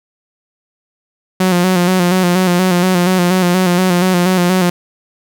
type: tone with vibrato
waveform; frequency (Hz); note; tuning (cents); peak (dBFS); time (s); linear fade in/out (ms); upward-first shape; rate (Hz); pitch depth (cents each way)
sawtooth; 181; F#3; -38; -6; 1.4-4.7; 5; square; 4.2; 46
effects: none